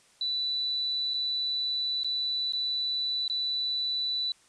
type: tone with dropouts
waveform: sine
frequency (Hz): 3971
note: B7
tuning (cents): +9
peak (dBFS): -27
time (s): 0.21-4.32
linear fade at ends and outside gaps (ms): 2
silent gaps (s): 1.137-1.141 / 2.034-2.045 / 2.523-2.533 / 3.28-3.298
effects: white hiss -61 dBFS RMS until 4.48 s + resampled to 22050 Hz